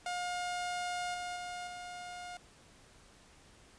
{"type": "tone with level steps", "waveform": "sawtooth", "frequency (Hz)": 713, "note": "F5", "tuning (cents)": 36, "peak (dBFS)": [-31, -34, -36, -39], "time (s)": [0.06, 2.37], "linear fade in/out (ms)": 2, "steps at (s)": [1.14, 1.36, 1.67], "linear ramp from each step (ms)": 5, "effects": ["pink hiss -60 dBFS RMS until 3.78 s", "resampled to 22050 Hz"]}